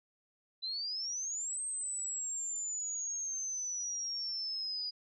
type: exponential two-way sweep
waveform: sine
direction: up then down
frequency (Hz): 3975 to 8372 to 4893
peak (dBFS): -35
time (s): 0.62-4.91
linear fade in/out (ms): 20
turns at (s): 1.62
effects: none